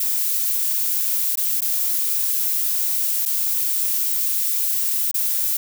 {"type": "noise with dropouts", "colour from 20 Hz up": "violet", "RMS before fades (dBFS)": -21, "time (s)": [0, 5.57], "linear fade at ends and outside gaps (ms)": 5, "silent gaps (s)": [[1.356, 1.373], [1.607, 1.618], [3.254, 3.259], [5.114, 5.142]], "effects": []}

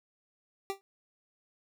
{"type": "tone with exponential decay", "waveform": "25% pulse", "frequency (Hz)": 392, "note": "G4", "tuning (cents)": 0, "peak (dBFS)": -25, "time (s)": [0.7, 0.81], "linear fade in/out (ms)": 0, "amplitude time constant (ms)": 22, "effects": []}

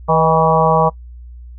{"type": "harmonic tone with a mistuned harmonic", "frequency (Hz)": 161.8, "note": "E3", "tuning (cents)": -32, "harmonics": [1, 3, 4, 5, 6, 7], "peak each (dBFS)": [-17, -17, -17, -17, -17, -17], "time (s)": [0.08, 0.9], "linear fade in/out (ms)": 20, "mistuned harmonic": 4, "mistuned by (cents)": -47, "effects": ["noise-tail reverb RT60 0.1 s tail -23 dB re dry", "added 60 Hz sine -32 dBFS peak until 1.58 s"]}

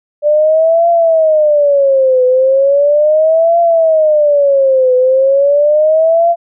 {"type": "tone with vibrato", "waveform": "sine", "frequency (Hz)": 587.3, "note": "D5", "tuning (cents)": 0, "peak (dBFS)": -6, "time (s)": [0.22, 6.36], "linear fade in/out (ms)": 50, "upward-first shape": "triangle", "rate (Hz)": 0.37, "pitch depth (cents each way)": 270, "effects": []}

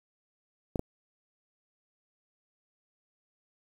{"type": "clicks", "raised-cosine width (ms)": 2, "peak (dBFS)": -17, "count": 2, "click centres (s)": [0.758, 0.794], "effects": ["8-bit"]}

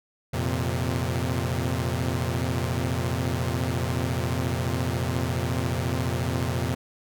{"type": "chord", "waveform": "sawtooth", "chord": "F suspended fourth", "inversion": "none", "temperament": "equal with one note detuned", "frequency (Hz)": [86.35, 116.54, 130.81], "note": ["F2", "Bb2", "C3"], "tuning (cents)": [-19, 0, 0], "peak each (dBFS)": -25, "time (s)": [0.33, 6.75], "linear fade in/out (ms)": 10, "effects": []}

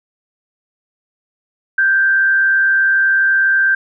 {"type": "tone with frequency modulation", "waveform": "sine", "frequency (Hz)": 1568, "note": "G6", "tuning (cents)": 0, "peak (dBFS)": -10, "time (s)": [1.78, 3.75], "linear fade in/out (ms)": 5, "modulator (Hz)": 96.7, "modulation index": 0.38, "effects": []}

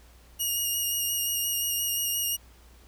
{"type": "tone with vibrato", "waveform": "5% pulse", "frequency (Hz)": 2860, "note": "F7", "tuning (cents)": 41, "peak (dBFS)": -18, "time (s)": [0.39, 2.37], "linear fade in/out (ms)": 20, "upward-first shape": "square", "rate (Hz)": 5.7, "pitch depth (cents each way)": 15, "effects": ["added 60 Hz sine -52 dBFS peak until 2.87 s", "pink hiss -58 dBFS RMS until 2.87 s"]}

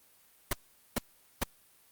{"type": "noise bursts", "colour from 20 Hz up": "pink", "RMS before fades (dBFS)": -28, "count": 3, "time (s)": [0.51, 1.436], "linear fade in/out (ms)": 5, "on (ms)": 22, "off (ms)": 430, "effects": ["white hiss -63 dBFS RMS until 1.91 s", "Opus 32 kbps"]}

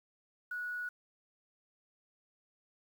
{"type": "tone with quantisation", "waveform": "sine", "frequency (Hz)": 1465, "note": "F#6", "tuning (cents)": -18, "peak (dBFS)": -36, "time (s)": [0.51, 0.89], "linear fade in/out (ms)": 5, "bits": 10, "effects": []}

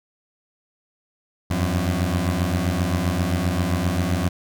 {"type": "beating tone pair", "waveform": "20% pulse", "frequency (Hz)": [85, 92.6], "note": ["F2", "F#2"], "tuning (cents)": [-46, 2], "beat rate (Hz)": 7.6, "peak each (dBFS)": -18, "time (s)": [1.5, 4.29], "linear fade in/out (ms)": 10, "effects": []}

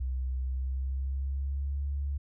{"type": "tone with pitch glide", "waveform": "sine", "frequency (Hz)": [64.2, 70.42], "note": ["C2", "C#2"], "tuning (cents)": [-32, 28], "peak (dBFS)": -29, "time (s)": [0, 2.18], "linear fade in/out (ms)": 10, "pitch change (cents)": 160, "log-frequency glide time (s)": [0.41, 1.83], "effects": []}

